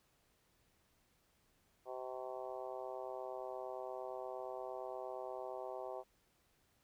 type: harmonic tone with a mistuned harmonic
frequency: 128.6 Hz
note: C3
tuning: 30 cents flat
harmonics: 3 / 4 / 5 / 6 / 7 / 8 / 9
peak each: -49 / -48 / -47 / -50 / -53 / -57 / -58 dBFS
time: 1.85-6.04 s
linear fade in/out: 50 ms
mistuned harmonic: 9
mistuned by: -52 cents
effects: pink hiss -75 dBFS RMS until 6.83 s